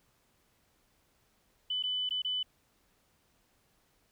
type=tone with dropouts; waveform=sine; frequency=3000 Hz; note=F#7; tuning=23 cents sharp; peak=-30 dBFS; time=1.7-2.43 s; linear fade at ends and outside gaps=5 ms; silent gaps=1.827-1.836 / 2.092-2.107 / 2.22-2.247 s; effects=pink hiss -71 dBFS RMS until 4.11 s